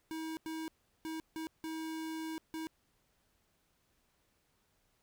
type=tone bursts at uneven times; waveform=square; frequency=319.8 Hz; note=D#4; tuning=48 cents sharp; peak=-39 dBFS; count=6; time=0.11-0.37 / 0.46-0.68 / 1.05-1.2 / 1.36-1.47 / 1.64-2.38 / 2.54-2.67 s; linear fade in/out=0 ms; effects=pink hiss -75 dBFS RMS until 5.02 s